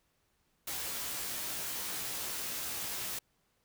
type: noise with comb filter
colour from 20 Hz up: white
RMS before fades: -38 dBFS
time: 0.67-3.19 s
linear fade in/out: 5 ms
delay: 16 ms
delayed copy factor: +0.75
effects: pink hiss -75 dBFS RMS until 3.64 s